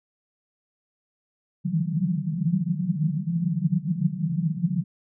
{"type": "band-pass noise", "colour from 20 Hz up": "pink", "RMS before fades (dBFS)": -25, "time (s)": [1.64, 4.84], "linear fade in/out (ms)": 20, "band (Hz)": [150, 190], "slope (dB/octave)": 96, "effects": []}